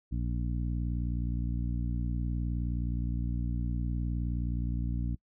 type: harmonic tone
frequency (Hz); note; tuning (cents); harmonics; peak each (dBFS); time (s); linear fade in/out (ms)
59.4; A#1; +33; 1 / 2 / 3 / 4 / 5; -31 / -35 / -39 / -41 / -44; 0.11-5.16; 20
effects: noise-tail reverb RT60 0.1 s tail -26 dB re dry